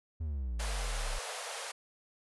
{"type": "exponential sweep", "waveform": "triangle", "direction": "down", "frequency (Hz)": [82.41, 30.87], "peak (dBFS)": -31, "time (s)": [0.2, 1.19], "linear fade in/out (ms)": 10}
{"type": "band-pass noise", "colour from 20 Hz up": "pink", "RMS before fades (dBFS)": -41, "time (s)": [0.59, 1.72], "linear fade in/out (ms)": 10, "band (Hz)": [440, 11000], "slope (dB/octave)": 96}
{"effects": []}